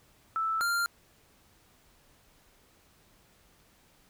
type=tone pair in turn; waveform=sine / square; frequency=1318.5 / 1391.7 Hz; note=E6 / F6; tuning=0 / -6 cents; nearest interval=minor second; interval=94 cents; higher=second; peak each=-27 dBFS; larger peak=neither; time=0.36-0.61 / 0.61-0.86 s; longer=neither; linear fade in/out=0 ms; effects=pink hiss -63 dBFS RMS until 4.09 s